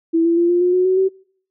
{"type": "tone with pitch steps", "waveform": "sine", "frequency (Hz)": [329.6, 336.5, 343.6, 350.8, 358.2, 365.7, 373.4, 381.2], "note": ["E4", "E4", "F4", "F4", "F4", "F#4", "F#4", "G4"], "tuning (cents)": [0, 36, -28, 8, 44, -20, 16, -48], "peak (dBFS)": -12, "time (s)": [0.13, 1.09], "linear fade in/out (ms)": 20, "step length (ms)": 120, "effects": ["noise-tail reverb RT60 0.6 s tail -25 dB re dry"]}